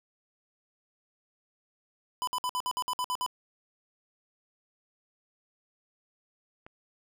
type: tone bursts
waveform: square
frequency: 1000 Hz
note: B5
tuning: 21 cents sharp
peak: -29 dBFS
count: 10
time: 2.22-3.263 s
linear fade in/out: 0 ms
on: 53 ms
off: 57 ms
type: click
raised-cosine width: 0.5 ms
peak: -32 dBFS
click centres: 6.665 s
effects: none